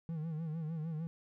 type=tone with vibrato; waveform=triangle; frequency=159.7 Hz; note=D#3; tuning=45 cents sharp; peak=-34 dBFS; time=0.09-1.07 s; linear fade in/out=0 ms; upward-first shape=sine; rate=6.6 Hz; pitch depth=85 cents each way; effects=none